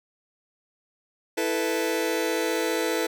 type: chord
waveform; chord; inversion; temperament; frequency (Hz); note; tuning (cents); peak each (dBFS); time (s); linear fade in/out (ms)
sawtooth; E suspended fourth; none; just; 329.6 / 439.5 / 494.4; E4 / A4 / B4; 0 / -2 / +2; -24; 1.37-3.07; 10
effects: none